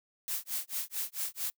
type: noise with tremolo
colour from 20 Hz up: blue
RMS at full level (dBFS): -33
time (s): 0.28-1.5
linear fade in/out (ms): 0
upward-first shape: sine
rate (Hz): 4.5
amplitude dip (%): 100
effects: noise-tail reverb RT60 0.1 s tail -26 dB re dry